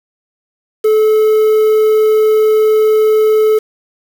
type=tone with quantisation; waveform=triangle; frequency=432.2 Hz; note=A4; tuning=31 cents flat; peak=-5 dBFS; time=0.84-3.59 s; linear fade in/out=10 ms; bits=5; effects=none